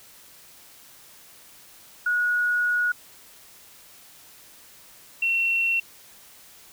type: tone pair in turn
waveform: sine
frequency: 1455 / 2719 Hz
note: F#6 / F7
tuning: -29 / -47 cents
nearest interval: major seventh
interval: 1082 cents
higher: second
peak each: -20 dBFS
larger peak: neither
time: 2.06-2.92 / 5.22-5.8 s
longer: first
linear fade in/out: 5 ms
effects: white hiss -50 dBFS RMS until 6.72 s